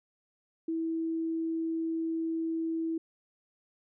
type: tone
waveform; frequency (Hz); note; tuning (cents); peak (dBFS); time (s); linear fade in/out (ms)
sine; 326.3; E4; -18; -29; 0.68-2.98; 5
effects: none